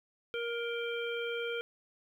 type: harmonic tone with a mistuned harmonic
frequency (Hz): 469.6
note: A#4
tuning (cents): +13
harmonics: 1 / 3 / 5 / 7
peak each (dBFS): -35 / -40 / -42 / -43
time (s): 0.34-1.61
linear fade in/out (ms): 0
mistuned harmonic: 7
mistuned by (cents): -68
effects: 11-bit